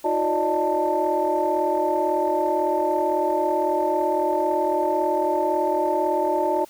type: tone cluster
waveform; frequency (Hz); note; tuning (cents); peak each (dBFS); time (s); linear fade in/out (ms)
sine; 316.8 / 360.6 / 578 / 616 / 887; D#4 / F#4 / D5 / D#5 / A5; +31 / -45 / -28 / -17 / +14; -29 / -25 / -26 / -25 / -23; 0.04-6.65; 10
effects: tanh soft clip ceiling -10 dBFS + white hiss -51 dBFS RMS until 6.69 s